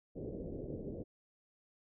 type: low-pass noise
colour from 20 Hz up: white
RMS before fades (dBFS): -43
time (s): 0.15-1.04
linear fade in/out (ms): 20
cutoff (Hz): 530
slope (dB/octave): 48
effects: none